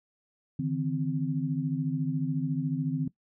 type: tone cluster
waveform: sine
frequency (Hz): 146.2 / 160.2 / 259.3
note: D3 / E3 / C4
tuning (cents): -7 / -49 / -15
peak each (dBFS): -31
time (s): 0.59-3.08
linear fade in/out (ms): 5
effects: noise-tail reverb RT60 0.1 s tail -19 dB re dry